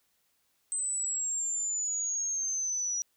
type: exponential sweep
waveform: sine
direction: down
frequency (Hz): 8190 to 5800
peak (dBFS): -29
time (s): 0.72-3.02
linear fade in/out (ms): 0
effects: white hiss -73 dBFS RMS until 3.16 s